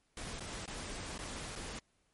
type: noise with dropouts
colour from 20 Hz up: pink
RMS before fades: -43 dBFS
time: 0.17-1.79 s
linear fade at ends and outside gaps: 2 ms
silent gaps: 0.396-0.405 / 0.658-0.677 / 1.179-1.189 / 1.555-1.559 s
effects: pink hiss -75 dBFS RMS until 2.13 s + MP3 48 kbps